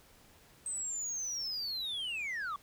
sine linear sweep, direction down, 8300 to 1108 Hz, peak -32 dBFS, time 0.66-2.56 s, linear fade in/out 2 ms, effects tanh soft clip ceiling -34 dBFS + pink hiss -61 dBFS RMS until 2.62 s

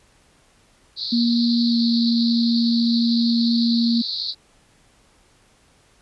white band-pass noise, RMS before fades -27 dBFS, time 0.96-4.35 s, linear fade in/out 50 ms, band 3900 to 4600 Hz, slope 96 dB/octave
sine tone with pitch glide, 235.7 to 233.3 Hz, A#3 to A#3, +19 to +2 cents, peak -16 dBFS, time 1.12-4.02 s, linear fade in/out 10 ms, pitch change -17 cents, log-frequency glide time 1.67-1.77 s
effects pink hiss -57 dBFS RMS until 6.01 s + resampled to 24000 Hz

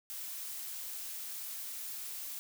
blue noise, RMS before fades -42 dBFS, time 0.1-2.39 s, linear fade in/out 0 ms, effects none

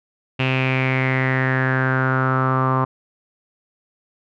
sawtooth tone with low-pass filter sweep, 130.81 Hz, C3, in tune, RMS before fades -19 dBFS, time 0.39-2.85 s, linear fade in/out 10 ms, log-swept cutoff 2700 to 1100 Hz, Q 6.8, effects none

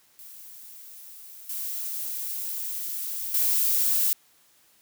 violet noise with level steps, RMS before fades -45 / -32 / -23 dBFS, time 0.19-4.13 s, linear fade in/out 0 ms, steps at 1.49 / 3.34 s, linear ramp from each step 5 ms, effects white hiss -61 dBFS RMS until 4.81 s + high-pass 60 Hz 12 dB/octave

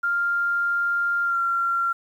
sine tone with pitch glide, 1396.9 to 1374.5 Hz, F6 to F6, 0 to -28 cents, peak -20 dBFS, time 0.03-1.93 s, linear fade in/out 10 ms, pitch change -28 cents, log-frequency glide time 1.23-1.38 s, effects 9-bit

